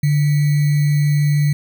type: tone with sample-and-hold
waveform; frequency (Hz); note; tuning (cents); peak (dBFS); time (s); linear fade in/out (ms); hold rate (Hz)
sine; 146.83; D3; 0; -12; 0.03-1.53; 5; 2100
effects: none